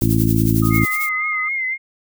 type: noise with tremolo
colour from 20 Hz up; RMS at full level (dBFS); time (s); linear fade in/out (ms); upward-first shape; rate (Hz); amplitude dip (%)
violet; -25; 0.01-1.09; 2; sine; 11; 70
type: harmonic tone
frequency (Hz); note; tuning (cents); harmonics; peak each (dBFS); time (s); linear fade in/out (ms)
55.2; A1; +6; 1 / 2 / 3 / 4 / 5 / 6; -24 / -17 / -21 / -21 / -21 / -22; 0.02-0.85; 0
type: tone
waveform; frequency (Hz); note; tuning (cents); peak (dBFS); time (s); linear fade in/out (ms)
sine; 1244.5; D#6; 0; -25; 0.62-1.49; 10
type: tone with vibrato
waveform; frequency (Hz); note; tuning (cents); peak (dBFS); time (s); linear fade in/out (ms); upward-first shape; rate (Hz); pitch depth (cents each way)
sine; 2093; C7; 0; -19; 0.7-1.78; 50; triangle; 3.9; 61
effects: none